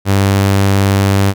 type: tone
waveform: sawtooth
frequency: 98.4 Hz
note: G2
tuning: 7 cents sharp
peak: -5 dBFS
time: 0.05-1.34 s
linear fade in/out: 50 ms
effects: none